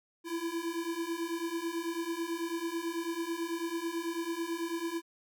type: beating tone pair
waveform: square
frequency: 329.6 / 338.7 Hz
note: E4 / E4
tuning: 0 / +47 cents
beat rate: 9.1 Hz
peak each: -38 / -36 dBFS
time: 0.24-5.02 s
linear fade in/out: 50 ms
effects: none